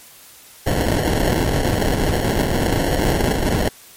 pink noise with sample-and-hold, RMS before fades -18 dBFS, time 0.66-3.69 s, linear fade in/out 10 ms, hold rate 1225 Hz, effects white hiss -44 dBFS RMS until 3.96 s + MP3 64 kbps

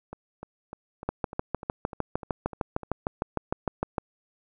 two click trains, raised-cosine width 1 ms, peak -24 / -12 dBFS, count 10 / 20, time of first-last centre 0.13-2.833 / 1.09-3.982 s, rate 3.33 / 6.57 Hz, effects none

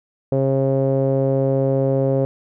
sawtooth tone with low-pass filter, 135 Hz, C#3, 45 cents flat, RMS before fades -18 dBFS, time 0.32-2.25 s, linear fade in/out 0 ms, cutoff 520 Hz, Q 4.5, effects none

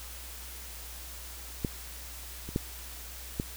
clicks, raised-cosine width 3 ms, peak -15 / -27 / -14 / -16 dBFS, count 4, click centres 1.648 / 2.49 / 2.561 / 3.399 s, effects added 60 Hz sine -45 dBFS peak until 3.56 s + white hiss -45 dBFS RMS until 3.56 s

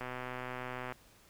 click train, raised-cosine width 0.5 ms, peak -25 dBFS, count 116, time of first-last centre 0.01-0.923 s, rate 126 Hz, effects pink hiss -62 dBFS RMS until 1.29 s

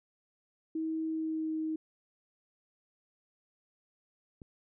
sine tone with pitch glide, 319.6 to 315.4 Hz, D#4 to D#4, +47 to +24 cents, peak -31 dBFS, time 0.75-1.76 s, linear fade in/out 5 ms, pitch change -23 cents, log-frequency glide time 1.06-1.53 s
click, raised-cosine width 3 ms, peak -35 dBFS, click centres 4.418 s
effects none

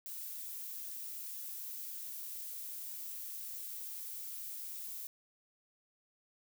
violet noise, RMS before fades -44 dBFS, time 0.06-5.07 s, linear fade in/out 0 ms, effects none

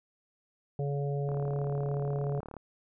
harmonic tone, 141.7 Hz, C#3, 38 cents sharp, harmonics 1 / 3 / 4 / 5, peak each -30 / -36 / -41 / -43 dBFS, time 0.79-2.4 s, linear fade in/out 2 ms
click train, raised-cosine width 1 ms, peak -29 dBFS, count 48, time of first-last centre 1.29-2.567 s, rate 36.8 Hz
effects none

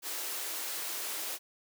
white high-pass noise, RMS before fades -37 dBFS, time 0.02-1.39 s, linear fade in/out 50 ms, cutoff 290 Hz, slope 48 dB/octave, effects none

